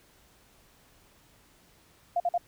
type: tone bursts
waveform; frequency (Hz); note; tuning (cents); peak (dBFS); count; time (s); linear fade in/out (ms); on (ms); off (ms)
sine; 698.5; F5; 0; -23; 3; 2.16-2.379; 5; 41; 48
effects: pink hiss -61 dBFS RMS until 2.47 s